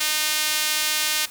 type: tone with high-pass filter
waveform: sawtooth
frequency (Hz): 306.3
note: D#4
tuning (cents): -27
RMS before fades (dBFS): -23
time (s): 0-1.26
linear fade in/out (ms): 10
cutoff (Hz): 2700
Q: 0.72
effects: white hiss -42 dBFS RMS until 1.3 s